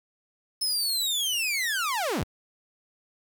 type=linear sweep; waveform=sawtooth; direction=down; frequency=5250 to 32.41 Hz; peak=-22 dBFS; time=0.61-2.24 s; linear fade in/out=10 ms; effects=8-bit